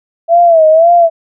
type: tone with vibrato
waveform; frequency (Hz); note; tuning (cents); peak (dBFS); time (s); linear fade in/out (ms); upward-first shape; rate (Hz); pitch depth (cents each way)
sine; 659.3; E5; 0; -3; 0.28-1.1; 50; sine; 1.9; 95
effects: none